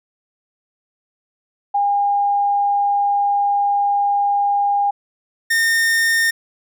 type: tone pair in turn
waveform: sine / 45% pulse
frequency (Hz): 810 / 1825.8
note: G#5 / A#6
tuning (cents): -43 / -36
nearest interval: octave + major second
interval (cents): 1407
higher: second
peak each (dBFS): -14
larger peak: neither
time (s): 1.74-4.91 / 5.5-6.31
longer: first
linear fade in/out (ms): 10
effects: none